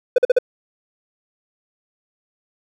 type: tone bursts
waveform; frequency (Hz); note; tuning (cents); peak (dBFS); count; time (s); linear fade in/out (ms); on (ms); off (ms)
triangle; 499.6; B4; +20; -7; 4; 0.16-0.387; 5; 23; 45
effects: none